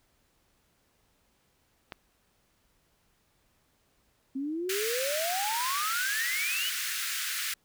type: click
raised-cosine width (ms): 0.3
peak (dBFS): -22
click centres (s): 1.922
type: exponential sweep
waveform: sine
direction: up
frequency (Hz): 261.6 to 3047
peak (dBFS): -30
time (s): 4.35-6.7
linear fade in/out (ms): 10
type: high-pass noise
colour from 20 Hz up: pink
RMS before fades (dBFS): -33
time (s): 4.69-7.54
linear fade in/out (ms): 5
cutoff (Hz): 1400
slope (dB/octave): 48
effects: pink hiss -70 dBFS RMS until 7.64 s